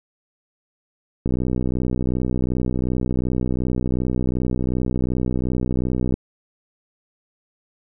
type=click train; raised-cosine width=3 ms; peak=-10 dBFS; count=307; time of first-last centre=1.26-6.14 s; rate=62.7 Hz; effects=none